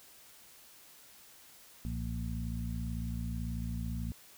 harmonic tone with a mistuned harmonic, 58.1 Hz, A#1, 5 cents flat, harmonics 1 / 2 / 3 / 4, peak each -37 / -40 / -41 / -42 dBFS, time 1.85-4.12 s, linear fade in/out 0 ms, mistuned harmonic 1, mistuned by +130 cents, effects white hiss -57 dBFS RMS until 4.37 s

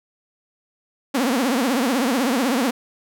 sawtooth tone with vibrato, 253.9 Hz, B3, 48 cents sharp, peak -14 dBFS, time 1.14-2.71 s, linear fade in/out 10 ms, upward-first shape triangle, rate 16 Hz, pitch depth 240 cents each way, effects none

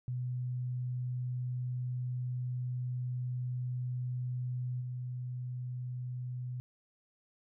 sine tone with level steps, 124.9 Hz, B2, 20 cents sharp, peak -33 / -36 dBFS, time 0.08-6.6 s, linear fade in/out 0 ms, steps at 4.8 s, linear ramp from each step 20 ms, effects none

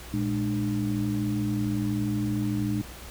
sine tone cluster, 116.5 / 208.2 / 301.1 Hz, A#2 / G#3 / D4, -1 / +5 / +43 cents, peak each -29 dBFS, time 0.13-2.82 s, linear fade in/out 10 ms, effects added 60 Hz sine -44 dBFS peak until 3.1 s + pink hiss -44 dBFS RMS until 3.1 s

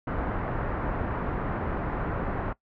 pink low-pass noise, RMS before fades -30 dBFS, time 0.07-2.53 s, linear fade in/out 5 ms, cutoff 1600 Hz, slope 24 dB/octave, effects noise-tail reverb RT60 0.1 s tail -20 dB re dry

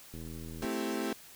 click train, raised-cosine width 3 ms, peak -32 dBFS, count 42, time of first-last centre 0.14-0.647 s, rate 80.9 Hz
35% pulse chord, A minor seventh, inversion none, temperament equal, 220 / 261.6 / 329.6 / 392 Hz, A3 / C4 / E4 / G4, 0 / 0 / 0 / 0 cents, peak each -36 dBFS, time 0.62-1.13 s, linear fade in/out 2 ms
effects white hiss -53 dBFS RMS until 1.35 s

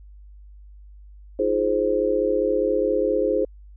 sine chord, F minor seventh, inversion third, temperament just, 314.3 / 349.2 / 419.1 / 523.8 Hz, Eb4 / F4 / Ab4 / C5, +18 / 0 / +16 / +2 cents, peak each -27 / -27 / -23 / -22 dBFS, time 1.39-3.45 s, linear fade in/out 5 ms, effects added 50 Hz sine -42 dBFS peak until 3.76 s

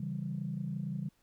sine chord, C# diminished, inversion none, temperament equal, 138.59 / 164.81 / 196 Hz, C#3 / E3 / G3, 0 / 0 / 0 cents, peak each -38 / -38 / -38 dBFS, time 0-1.09 s, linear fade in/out 5 ms, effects tanh soft clip ceiling -25 dBFS + pink hiss -72 dBFS RMS until 1.22 s

